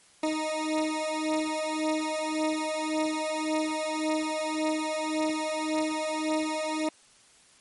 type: beating tone pair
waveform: 20% pulse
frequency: 310.1 / 311.9 Hz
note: D#4 / D#4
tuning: -6 / +4 cents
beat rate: 1.8 Hz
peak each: -25 dBFS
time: 0.23-6.89 s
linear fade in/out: 5 ms
effects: white hiss -58 dBFS RMS until 7.6 s + MP3 48 kbps